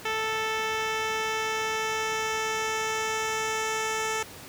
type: tone with low-pass filter sweep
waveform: 10% pulse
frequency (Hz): 440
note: A4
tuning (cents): 0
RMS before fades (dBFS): -29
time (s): 0.05-4.23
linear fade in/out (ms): 5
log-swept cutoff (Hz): 4300 to 7700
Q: 1.4
effects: pink hiss -44 dBFS RMS until 4.48 s + high-pass 80 Hz 12 dB/octave